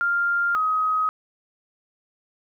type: tone pair in turn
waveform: sine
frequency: 1396.9 / 1263 Hz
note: F6 / D#6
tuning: 0 / +26 cents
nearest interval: major second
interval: 174 cents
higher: first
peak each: -19 dBFS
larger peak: neither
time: 0.01-0.55 / 0.55-1.09 s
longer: neither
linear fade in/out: 0 ms
effects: 10-bit